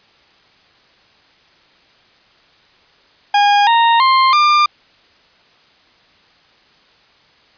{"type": "tone with pitch steps", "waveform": "40% pulse", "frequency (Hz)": [817, 927.7, 1053.4, 1196.2], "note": ["G#5", "A#5", "C6", "D6"], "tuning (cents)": [-29, -9, 11, 31], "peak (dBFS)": -8, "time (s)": [3.34, 4.66], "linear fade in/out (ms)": 5, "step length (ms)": 330, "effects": ["white hiss -51 dBFS RMS until 7.57 s", "resampled to 11025 Hz"]}